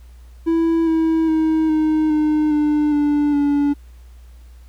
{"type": "tone with pitch steps", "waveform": "triangle", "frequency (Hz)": [329.6, 323.2, 316.9, 310.7, 304.7, 298.8, 293, 287.3], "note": ["E4", "E4", "D#4", "D#4", "D#4", "D4", "D4", "D4"], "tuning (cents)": [0, -34, 32, -2, -36, 30, -4, -38], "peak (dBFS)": -12, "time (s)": [0.46, 3.74], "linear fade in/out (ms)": 20, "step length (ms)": 410, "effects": ["added 60 Hz sine -39 dBFS peak until 4.68 s", "pink hiss -57 dBFS RMS until 4.68 s"]}